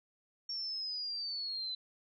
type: linear sweep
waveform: sine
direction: down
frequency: 5510 to 4000 Hz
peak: -36 dBFS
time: 0.49-1.75 s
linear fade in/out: 5 ms
effects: none

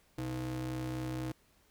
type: ring-modulated tone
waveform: square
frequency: 95 Hz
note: F#2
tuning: 46 cents sharp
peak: -33 dBFS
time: 0.18-1.32 s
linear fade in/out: 5 ms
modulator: 222 Hz
effects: pink hiss -68 dBFS RMS until 1.7 s

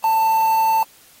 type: tone with quantisation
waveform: triangle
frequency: 889 Hz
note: A5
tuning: 18 cents sharp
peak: -12 dBFS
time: 0.04-0.83 s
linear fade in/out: 2 ms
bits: 5
effects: white hiss -50 dBFS RMS until 1.2 s + AAC 48 kbps

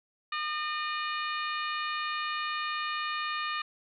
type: harmonic tone with a mistuned harmonic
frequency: 608 Hz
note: D#5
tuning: 40 cents flat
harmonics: 2 / 3 / 4 / 5 / 6 / 7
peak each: -33 / -37 / -39 / -41 / -43 / -44 dBFS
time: 0.32-3.62 s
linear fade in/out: 5 ms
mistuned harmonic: 5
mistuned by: -67 cents
effects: none

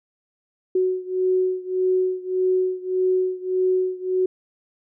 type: beating tone pair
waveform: sine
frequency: 370 / 371.7 Hz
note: F#4 / F#4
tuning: 0 / +8 cents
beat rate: 1.7 Hz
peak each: -21 / -23 dBFS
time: 0.75-4.26 s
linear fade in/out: 5 ms
effects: none

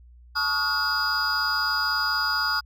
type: tone cluster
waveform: triangle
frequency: 868 / 1115 / 1271 / 1436 / 4898 Hz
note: A5 / C#6 / D#6 / F6 / D#8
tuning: -24 / +10 / +36 / +48 / -28 cents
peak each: -32 / -30 / -30 / -24 / -25 dBFS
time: 0.35-2.61 s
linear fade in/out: 20 ms
effects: added 60 Hz sine -47 dBFS peak until 2.65 s

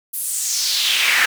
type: noise with high-pass filter sweep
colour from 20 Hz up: brown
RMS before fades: -19 dBFS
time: 0.13-1.26 s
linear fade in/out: 10 ms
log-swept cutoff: 12000 to 1700 Hz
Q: 2.8
effects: none

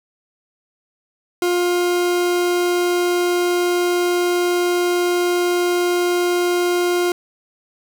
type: tone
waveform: 40% pulse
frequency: 353.4 Hz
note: F4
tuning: 21 cents sharp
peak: -15 dBFS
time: 1.42-7.12 s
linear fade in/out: 2 ms
effects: none

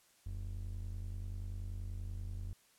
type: ring-modulated tone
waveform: triangle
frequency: 65.41 Hz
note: C2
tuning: in tune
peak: -34 dBFS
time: 0.26-2.53 s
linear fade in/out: 0 ms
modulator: 25.2 Hz
effects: white hiss -68 dBFS RMS until 2.78 s + low-pass 12000 Hz 12 dB/octave

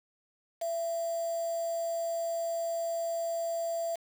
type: tone with quantisation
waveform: sine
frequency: 670 Hz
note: E5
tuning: 28 cents sharp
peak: -30 dBFS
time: 0.61-3.96 s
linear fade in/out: 10 ms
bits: 7
effects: none

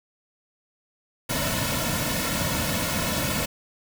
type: noise with comb filter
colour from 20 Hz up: pink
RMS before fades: -26 dBFS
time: 1.29-3.46 s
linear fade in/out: 10 ms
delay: 2.5 ms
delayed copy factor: -0.8
effects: none

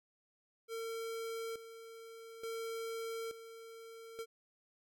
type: tone with tremolo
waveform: square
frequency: 454.3 Hz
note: A#4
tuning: 45 cents flat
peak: -40 dBFS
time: 0.68-4.26 s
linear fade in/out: 50 ms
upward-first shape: square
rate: 0.57 Hz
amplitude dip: 70%
effects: none

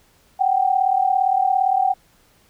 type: tone pair together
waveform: sine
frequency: 746.5 / 784 Hz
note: F#5 / G5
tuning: +15 / 0 cents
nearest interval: minor second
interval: 85 cents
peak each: -18 dBFS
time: 0.39-1.94 s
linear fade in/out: 20 ms
effects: pink hiss -57 dBFS RMS until 2.49 s

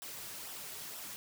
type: noise with flanger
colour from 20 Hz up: white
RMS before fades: -45 dBFS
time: 0.02-1.16 s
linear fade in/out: 0 ms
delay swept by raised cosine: 0.44 to 3.94 ms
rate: 2.1 Hz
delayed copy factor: -0.5
effects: none

